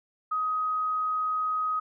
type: tone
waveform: sine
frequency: 1258 Hz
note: D#6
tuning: 19 cents sharp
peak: -25 dBFS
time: 0.31-1.8 s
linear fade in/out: 10 ms
effects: none